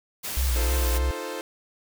white noise, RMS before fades -32 dBFS, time 0.23-0.99 s, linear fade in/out 20 ms
sine tone with vibrato, 61.74 Hz, B1, in tune, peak -21 dBFS, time 0.37-1.11 s, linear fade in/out 0 ms, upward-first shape triangle, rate 3.3 Hz, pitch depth 130 cents each way
sawtooth chord, F dominant seventh, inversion third, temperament equal, 311.1 / 349.2 / 440 / 523.3 Hz, Eb4 / F4 / A4 / C5, 0 / 0 / 0 / 0 cents, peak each -35 / -34 / -32 / -31 dBFS, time 0.56-1.41 s, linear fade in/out 0 ms
effects none

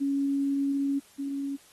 sine tone pair in turn, 278.1 / 278.1 Hz, C#4 / C#4, +6 / +6 cents, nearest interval unison, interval 0 cents, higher neither, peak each -24 / -29 dBFS, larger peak first, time 0-1 / 1.18-1.57 s, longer first, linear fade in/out 20 ms, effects white hiss -57 dBFS RMS until 1.72 s + AAC 32 kbps

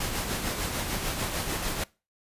pink noise with tremolo, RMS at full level -29 dBFS, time 0-1.84 s, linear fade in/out 5 ms, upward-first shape sine, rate 6.7 Hz, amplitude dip 40%, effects noise-tail reverb RT60 0.3 s tail -23 dB re dry + resampled to 32000 Hz

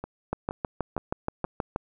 two click trains, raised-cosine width 1 ms, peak -13 / -20 dBFS, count 10 / 4, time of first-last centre 0.33-1.761 / 0.04-1.448 s, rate 6.29 / 2.13 Hz, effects none

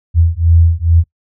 sine beating tone pair, 82.41 / 84.71 Hz, E2 / E2, 0 / +48 cents, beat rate 2.3 Hz, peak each -10 dBFS, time 0.14-1.04 s, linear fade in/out 50 ms, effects noise-tail reverb RT60 0.1 s tail -22 dB re dry

